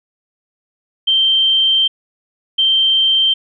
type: tone bursts at uneven times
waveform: sine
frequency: 3136 Hz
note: G7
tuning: in tune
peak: -10 dBFS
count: 2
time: 1.07-1.88 / 2.58-3.34 s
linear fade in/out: 10 ms
effects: none